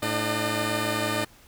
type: tone cluster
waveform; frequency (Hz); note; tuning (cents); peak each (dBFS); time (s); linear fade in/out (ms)
10% pulse; 109.5 / 299.6 / 606; A2 / D4 / D#5; -8 / +35 / -46; -21; 0.02-1.25; 10
effects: pink hiss -54 dBFS RMS until 1.47 s